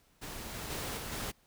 pink noise with level steps, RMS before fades -43 / -41 / -38 / -41 / -38 dBFS, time 0.21-1.32 s, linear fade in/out 20 ms, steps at 0.54 / 0.7 / 0.97 / 1.12 s, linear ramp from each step 2 ms, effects pink hiss -68 dBFS RMS until 1.46 s

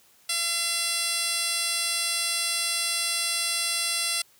10% pulse tone with band-pass filter, 680 Hz, F5, 46 cents flat, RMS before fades -27 dBFS, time 0.29-4.22 s, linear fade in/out 5 ms, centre 7300 Hz, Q 2.1, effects white hiss -59 dBFS RMS until 4.39 s + high-pass 60 Hz 12 dB/octave

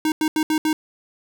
square tone bursts at uneven times, 311.1 Hz, D#4, in tune, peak -18 dBFS, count 5, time 0.05-0.12 / 0.21-0.28 / 0.36-0.43 / 0.5-0.58 / 0.65-0.73 s, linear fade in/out 2 ms, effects none

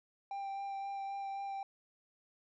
triangle tone with vibrato, 789 Hz, G5, 11 cents sharp, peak -36 dBFS, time 0.31-1.63 s, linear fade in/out 2 ms, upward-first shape sine, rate 3.8 Hz, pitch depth 12 cents each way, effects resampled to 16000 Hz

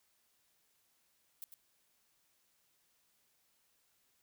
violet noise with echo, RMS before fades -45 dBFS, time 1.42-1.44 s, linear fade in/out 0 ms, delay 100 ms, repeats 1, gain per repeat -8 dB, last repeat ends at 1.54 s, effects white hiss -75 dBFS RMS until 4.22 s

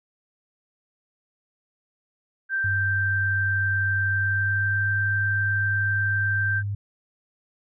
sine tone, 1568 Hz, G6, in tune, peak -22 dBFS, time 2.49-6.63 s, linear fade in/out 50 ms
sine tone with pitch glide, 98 to 101.34 Hz, G2 to G#2, 0 to -42 cents, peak -25 dBFS, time 2.64-6.75 s, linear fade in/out 5 ms, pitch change +58 cents, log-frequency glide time 4.07-4.88 s
effects none

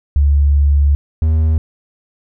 sine / triangle tone pair in turn, 71.5 / 79.17 Hz, D2 / D#2, -46 / +31 cents, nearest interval major second, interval 177 cents, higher second, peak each -8 dBFS, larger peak neither, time 0.16-0.95 / 1.22-1.58 s, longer first, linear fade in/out 0 ms, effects none

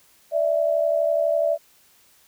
sine tone pair together, 587.3 / 659.3 Hz, D5 / E5, 0 / 0 cents, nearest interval major second, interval 200 cents, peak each -21 dBFS, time 0.31-1.58 s, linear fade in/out 50 ms, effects white hiss -57 dBFS RMS until 2.27 s

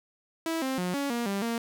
sawtooth tone with pitch steps, 326.9 / 263.7 / 180 / 281.1 / 237 / 198.2 / 232.1 Hz, E4 / C4 / F#3 / C#4 / A#3 / G3 / A#3, -14 / +14 / -47 / +24 / +29 / +19 / -7 cents, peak -24 dBFS, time 0.46-1.58 s, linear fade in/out 2 ms, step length 160 ms, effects none

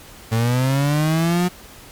35% pulse linear sweep, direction up, 110.6 to 181.3 Hz, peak -14 dBFS, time 0.31-1.49 s, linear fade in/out 20 ms, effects pink hiss -42 dBFS RMS until 1.91 s + MP3 96 kbps

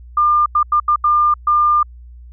sine tone bursts at uneven times, 1200 Hz, D6, 37 cents sharp, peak -10 dBFS, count 6, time 0.17-0.46 / 0.55-0.63 / 0.72-0.8 / 0.88-0.96 / 1.04-1.34 / 1.47-1.83 s, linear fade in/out 5 ms, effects added 60 Hz sine -35 dBFS peak until 2.32 s

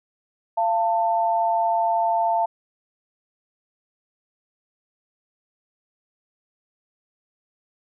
sine tone pair together, 687 / 891.8 Hz, F5 / A5, -29 / +23 cents, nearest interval perfect fourth, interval 452 cents, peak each -21 dBFS, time 0.57-2.46 s, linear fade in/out 10 ms, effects none

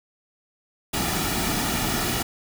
pink noise with comb filter, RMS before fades -25 dBFS, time 0.93-2.23 s, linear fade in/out 10 ms, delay 1.9 ms, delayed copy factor -0.55, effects none

